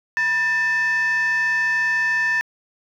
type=tone with frequency modulation; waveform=sine; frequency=1783 Hz; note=A6; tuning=22 cents sharp; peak=-15 dBFS; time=0.17-2.41 s; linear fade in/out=0 ms; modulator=811 Hz; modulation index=0.4; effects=tanh soft clip ceiling -16 dBFS + 9-bit